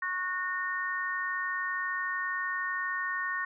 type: harmonic tone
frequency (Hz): 367.1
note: F#4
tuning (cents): -14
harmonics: 3 / 4 / 5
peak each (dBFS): -35 / -37 / -32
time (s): 0.02-3.45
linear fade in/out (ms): 5
effects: none